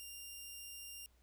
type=tone; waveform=10% pulse; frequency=2794 Hz; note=F7; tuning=in tune; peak=-39 dBFS; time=0-1.06 s; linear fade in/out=0 ms; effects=added 60 Hz sine -68 dBFS peak until 1.22 s + pink hiss -75 dBFS RMS until 1.22 s